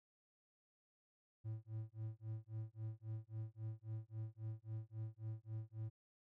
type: tone with tremolo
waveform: triangle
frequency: 110.1 Hz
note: A2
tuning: 2 cents sharp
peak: -39 dBFS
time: 1.44-5.9 s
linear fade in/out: 20 ms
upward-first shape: sine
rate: 3.7 Hz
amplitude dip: 100%
effects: none